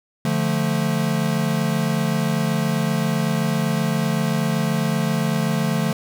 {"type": "chord", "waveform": "square", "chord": "D minor", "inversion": "none", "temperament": "equal", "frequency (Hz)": [146.83, 174.61, 220], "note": ["D3", "F3", "A3"], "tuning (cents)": [0, 0, 0], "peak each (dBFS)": -24, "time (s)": [0.25, 5.93], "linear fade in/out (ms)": 2, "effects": []}